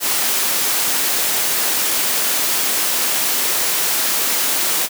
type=high-pass noise; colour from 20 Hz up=white; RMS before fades=-18 dBFS; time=0-4.89 s; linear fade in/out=50 ms; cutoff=220 Hz; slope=12 dB/octave; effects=none